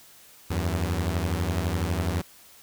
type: beating tone pair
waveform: sawtooth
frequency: 81.7 / 93.7 Hz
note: E2 / F#2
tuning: -15 / +22 cents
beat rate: 12 Hz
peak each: -23 / -24 dBFS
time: 0.5-2.22 s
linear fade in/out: 10 ms
effects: white hiss -52 dBFS RMS until 2.62 s